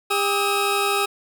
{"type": "tone pair together", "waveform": "20% pulse", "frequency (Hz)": [401.4, 1276], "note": ["G4", "D#6"], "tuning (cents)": [41, 43], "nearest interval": "octave + minor sixth", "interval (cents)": 2002, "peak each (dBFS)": -17, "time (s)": [0.1, 1.06], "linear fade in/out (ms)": 10, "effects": []}